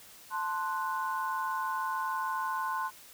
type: chord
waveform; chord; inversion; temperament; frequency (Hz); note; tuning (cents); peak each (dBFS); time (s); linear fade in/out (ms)
sine; F# diminished; first; equal; 880 / 1046.5 / 1480; A5 / C6 / F#6; 0 / 0 / 0; -36 / -32 / -38; 0.3-2.91; 50
effects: white hiss -53 dBFS RMS until 3.13 s